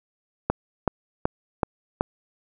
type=click train; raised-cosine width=1 ms; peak=-6 dBFS; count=5; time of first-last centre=0.5-2.009 s; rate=2.65 Hz; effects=none